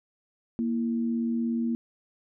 sine tone pair together, 233.6 / 330.4 Hz, A#3 / E4, +4 / +4 cents, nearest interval tritone, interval 600 cents, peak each -25 / -35 dBFS, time 0.59-1.75 s, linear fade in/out 0 ms, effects none

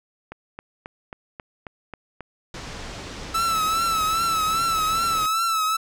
click train, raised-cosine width 0.5 ms, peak -20 dBFS, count 8, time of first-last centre 0.32-2.207 s, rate 3.71 Hz
pink low-pass noise, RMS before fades -36 dBFS, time 2.54-5.26 s, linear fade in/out 2 ms, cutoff 6900 Hz, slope 24 dB/octave
45% pulse tone with vibrato, 1313 Hz, E6, 7 cents flat, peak -20 dBFS, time 3.34-5.77 s, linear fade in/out 10 ms, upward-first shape triangle, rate 2.5 Hz, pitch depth 67 cents each way
effects none

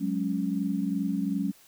sine chord, F# suspended second, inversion none, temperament equal, 185 / 207.7 / 277.2 Hz, F#3 / G#3 / C#4, 0 / 0 / 0 cents, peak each -30 dBFS, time 0-1.52 s, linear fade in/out 20 ms, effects white hiss -57 dBFS RMS until 1.67 s

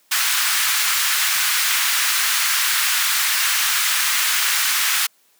pink high-pass noise, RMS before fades -19 dBFS, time 0.11-5.07 s, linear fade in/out 10 ms, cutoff 1300 Hz, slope 24 dB/octave, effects white hiss -59 dBFS RMS until 5.39 s + high-pass 200 Hz 12 dB/octave

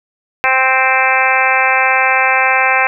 harmonic tone, 261.6 Hz, C4, in tune, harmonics 2 / 3 / 4 / 5 / 6 / 7 / 8 / 9 / 10, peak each -22 / -16 / -18 / -22 / -17 / -20 / -18 / -17 / -19 dBFS, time 0.44-2.87 s, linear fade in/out 0 ms, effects none

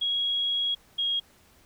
sine tone pair in turn, 3311 / 3275 Hz, G#7 / G#7, -6 / -25 cents, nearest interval unison, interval 19 cents, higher first, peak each -24 dBFS, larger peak neither, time 0.01-0.75 / 0.98-1.2 s, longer first, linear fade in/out 10 ms, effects pink hiss -59 dBFS RMS until 1.65 s

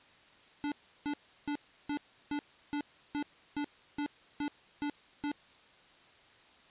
square tone bursts, 291.4 Hz, D4, 13 cents flat, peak -33 dBFS, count 12, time 0.64-5.316 s, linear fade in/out 0 ms, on 78 ms, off 340 ms, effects white hiss -60 dBFS RMS until 6.7 s + resampled to 8000 Hz

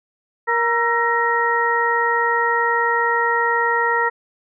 harmonic tone with a mistuned harmonic, 469.4 Hz, A#4, 12 cents sharp, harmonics 1 / 2 / 3 / 4, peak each -23 / -20 / -23 / -20 dBFS, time 0.47-4.1 s, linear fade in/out 20 ms, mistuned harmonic 3, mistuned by -73 cents, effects none

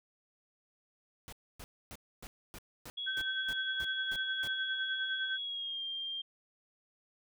pink noise bursts, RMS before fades -47 dBFS, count 11, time 1.28-4.475 s, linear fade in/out 0 ms, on 45 ms, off 270 ms
sine tone with pitch glide, 3343 to 3192 Hz, G#7 to G7, +11 to +31 cents, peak -36 dBFS, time 2.97-6.22 s, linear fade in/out 10 ms, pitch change -80 cents, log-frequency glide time 5.4-5.83 s
sine tone with tremolo, 1547 Hz, G6, 23 cents flat, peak -32 dBFS, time 3.06-5.38 s, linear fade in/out 20 ms, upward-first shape sine, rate 9.8 Hz, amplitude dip 60%
effects none

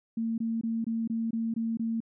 sine tone bursts, 227.1 Hz, A#3, 45 cents flat, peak -27 dBFS, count 8, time 0.17-2.004 s, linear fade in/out 5 ms, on 210 ms, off 22 ms, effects none

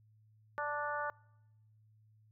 harmonic tone, 293.7 Hz, D4, in tune, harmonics 2 / 3 / 4 / 5 / 6, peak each -41 / -40 / -40 / -40 / -48 dBFS, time 0.58-1.1 s, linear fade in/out 0 ms, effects noise-tail reverb RT60 0.9 s tail -25 dB re dry + added 108 Hz sine -63 dBFS peak until 2.31 s

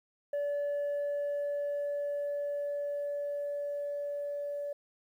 sine tone with level ramp, 576 Hz, D5, 34 cents flat, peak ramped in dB -27 to -33 dBFS, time 0.33-4.73 s, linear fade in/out 5 ms, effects tanh soft clip ceiling -29 dBFS + 11-bit

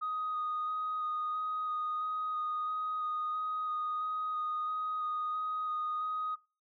sine tone with vibrato, 1244.5 Hz, D#6, in tune, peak -31 dBFS, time 0.01-6.36 s, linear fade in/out 20 ms, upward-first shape square, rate 1.5 Hz, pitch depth 10 cents each way, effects noise-tail reverb RT60 0.3 s tail -21 dB re dry + tanh soft clip ceiling -28 dBFS

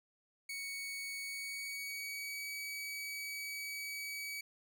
sawtooth tone with pitch glide, 2228 to 2275 Hz, C#7 to C#7, +8 to +44 cents, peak -37 dBFS, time 0.49-4.41 s, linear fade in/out 5 ms, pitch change +36 cents, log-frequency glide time 1.22-2.48 s, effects none

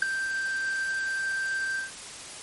triangle tone with ADSR envelope, 1568 Hz, G6, in tune, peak -14 dBFS, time 0.02-1.91 s, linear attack 4 ms, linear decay 8 ms, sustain -11 dB, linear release 140 ms, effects white hiss -41 dBFS RMS until 2.42 s + MP3 48 kbps

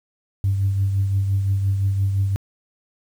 sine tone with tremolo, 98 Hz, G2, in tune, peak -14 dBFS, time 0.44-2.36 s, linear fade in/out 0 ms, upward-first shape triangle, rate 5.8 Hz, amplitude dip 50%, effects tanh soft clip ceiling -12 dBFS + 8-bit

